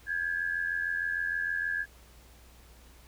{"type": "tone pair together", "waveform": "sine", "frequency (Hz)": [1610.5, 1697], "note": ["G6", "G#6"], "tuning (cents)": [46, 37], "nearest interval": "minor second", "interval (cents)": 91, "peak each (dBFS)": [-32, -31], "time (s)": [0.06, 1.86], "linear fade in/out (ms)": 50, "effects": ["added 60 Hz sine -54 dBFS peak until 3.07 s", "pink hiss -58 dBFS RMS until 3.07 s"]}